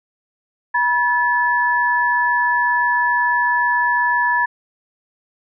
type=tone pair together; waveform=sine; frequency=969.2 / 1727 Hz; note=B5 / A6; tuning=-33 / -33 cents; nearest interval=minor seventh; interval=1000 cents; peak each=-17 dBFS; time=0.74-4.46 s; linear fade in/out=10 ms; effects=none